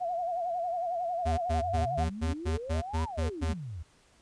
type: tone with vibrato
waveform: sine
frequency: 698.5 Hz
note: F5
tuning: in tune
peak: -29 dBFS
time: 0-2.05 s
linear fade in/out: 20 ms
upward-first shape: sine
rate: 11 Hz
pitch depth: 82 cents each way
type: tone bursts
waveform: square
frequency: 80.4 Hz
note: E2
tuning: 43 cents flat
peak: -28 dBFS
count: 10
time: 1.25-3.54 s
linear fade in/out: 20 ms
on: 130 ms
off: 110 ms
type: exponential two-way sweep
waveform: sine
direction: up then down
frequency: 73.42 to 1013 to 73.42 Hz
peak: -36 dBFS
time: 1.58-3.83 s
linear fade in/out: 10 ms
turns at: 3.03 s
effects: pink hiss -63 dBFS RMS until 4.21 s + resampled to 22050 Hz